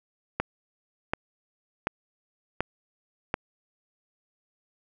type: click train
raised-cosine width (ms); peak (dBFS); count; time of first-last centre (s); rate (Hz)
0.5; -10; 5; 0.4-3.341; 1.36
effects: none